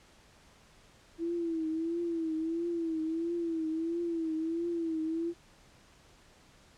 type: tone with vibrato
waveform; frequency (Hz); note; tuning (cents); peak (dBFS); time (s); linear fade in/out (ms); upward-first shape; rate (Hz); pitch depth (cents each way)
sine; 329.6; E4; 0; -30; 1.18-5.34; 50; triangle; 1.5; 83
effects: pink hiss -60 dBFS RMS until 6.77 s + low-pass 8000 Hz 12 dB/octave